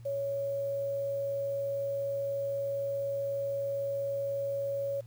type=tone with quantisation; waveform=sine; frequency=557 Hz; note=C#5; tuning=8 cents sharp; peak=-30 dBFS; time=0.05-5.01 s; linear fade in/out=10 ms; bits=9; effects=added 117 Hz sine -46 dBFS peak until 5.06 s + pink hiss -66 dBFS RMS until 5.06 s